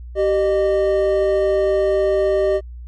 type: tone pair together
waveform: triangle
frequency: 387.4 / 611 Hz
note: G4 / D#5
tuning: -20 / -32 cents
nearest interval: minor sixth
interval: 788 cents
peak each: -15 dBFS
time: 0.15-2.61 s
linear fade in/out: 50 ms
effects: added 60 Hz sine -31 dBFS peak until 2.87 s + MP3 48 kbps

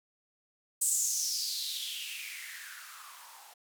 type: noise with band-pass filter sweep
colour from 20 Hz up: violet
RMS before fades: -36 dBFS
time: 0.81-3.54 s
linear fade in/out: 10 ms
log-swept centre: 8300 to 760 Hz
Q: 5.6
effects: none

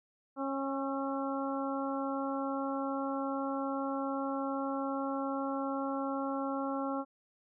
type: harmonic tone with a mistuned harmonic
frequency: 273.2 Hz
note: C#4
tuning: 25 cents flat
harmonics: 1 / 2 / 3 / 4 / 5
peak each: -35 / -38 / -40 / -41 / -42 dBFS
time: 0.36-7.05 s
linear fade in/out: 50 ms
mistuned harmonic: 5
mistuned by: -22 cents
effects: none

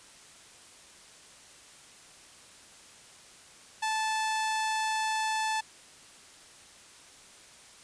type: tone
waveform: sawtooth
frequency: 875 Hz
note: A5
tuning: 10 cents flat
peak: -24 dBFS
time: 3.82-5.61 s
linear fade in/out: 10 ms
effects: white hiss -53 dBFS RMS until 7.83 s + resampled to 22050 Hz

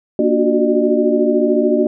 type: tone cluster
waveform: sine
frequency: 235.3 / 294 / 361.7 / 375.3 / 603 Hz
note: A#3 / D4 / F#4 / F#4 / D5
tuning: +16 / +2 / -39 / +25 / +46 cents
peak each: -18 dBFS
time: 0.19-1.87 s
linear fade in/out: 2 ms
effects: none

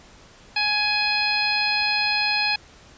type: harmonic tone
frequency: 837 Hz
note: G#5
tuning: 13 cents sharp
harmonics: 1 / 2 / 3 / 4 / 5 / 6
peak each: -28 / -29 / -23 / -33 / -25 / -30 dBFS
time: 0.56-2.56 s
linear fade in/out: 5 ms
effects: pink hiss -49 dBFS RMS until 2.97 s + resampled to 16000 Hz

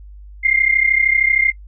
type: tone pair together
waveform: sine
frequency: 2089 / 2122 Hz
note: C7 / C7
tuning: -3 / +24 cents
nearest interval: unison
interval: 27 cents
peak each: -15 dBFS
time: 0.43-1.52 s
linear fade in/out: 20 ms
effects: noise-tail reverb RT60 0.1 s tail -24 dB re dry + added 50 Hz sine -35 dBFS peak until 1.67 s

